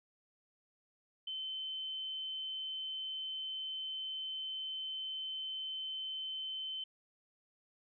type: tone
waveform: sine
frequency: 3071 Hz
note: G7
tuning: 36 cents flat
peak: -38 dBFS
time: 1.27-6.84 s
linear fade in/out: 5 ms
effects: none